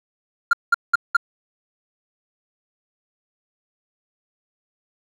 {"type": "tone bursts", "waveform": "triangle", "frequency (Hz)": 1396.9, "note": "F6", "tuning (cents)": 0, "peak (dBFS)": -8, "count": 4, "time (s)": [0.51, 1.168], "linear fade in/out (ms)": 5, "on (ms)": 22, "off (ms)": 190, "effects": ["tanh soft clip ceiling -6 dBFS"]}